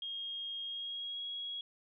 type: tone with pitch glide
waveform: sine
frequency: 3249 to 3315 Hz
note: G#7 to G#7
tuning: -39 to -4 cents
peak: -38 dBFS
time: 0.02-1.61 s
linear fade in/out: 2 ms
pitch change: +35 cents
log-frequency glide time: 0.63-1.24 s
effects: none